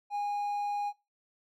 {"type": "tone", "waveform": "triangle", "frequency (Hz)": 820, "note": "G#5", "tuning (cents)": -22, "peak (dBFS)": -28, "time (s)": [0.1, 0.93], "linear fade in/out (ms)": 50, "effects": ["noise-tail reverb RT60 0.2 s tail -18 dB re dry"]}